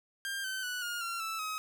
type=tone with pitch steps; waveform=sawtooth; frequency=1596 / 1536.3 / 1478.8 / 1423.5 / 1370.3 / 1319 / 1269.7 Hz; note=G6 / G6 / F#6 / F6 / F6 / E6 / D#6; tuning=+31 / -35 / -1 / +33 / -33 / +1 / +35 cents; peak=-31 dBFS; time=0.25-1.58 s; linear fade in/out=0 ms; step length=190 ms; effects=none